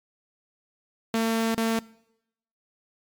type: tone with dropouts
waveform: sawtooth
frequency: 225.9 Hz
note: A3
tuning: 46 cents sharp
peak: -18 dBFS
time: 1.14-1.79 s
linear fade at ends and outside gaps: 2 ms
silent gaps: 1.546-1.577 s
effects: noise-tail reverb RT60 0.8 s tail -22 dB re dry + MP3 96 kbps